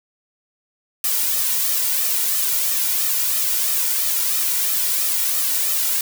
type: noise with flanger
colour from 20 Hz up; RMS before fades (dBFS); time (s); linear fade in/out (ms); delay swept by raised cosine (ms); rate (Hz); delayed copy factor
blue; -20; 1.04-6.01; 2; 1.6 to 2.14; 3; +0.6
effects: none